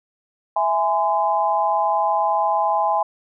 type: chord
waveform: sine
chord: E augmented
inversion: none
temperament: equal with one note detuned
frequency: 659.3 / 830.6 / 1024.4 Hz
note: E5 / G#5 / B#5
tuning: 0 / 0 / -37 cents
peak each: -23 / -19 / -22 dBFS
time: 0.56-3.03 s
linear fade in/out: 5 ms
effects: none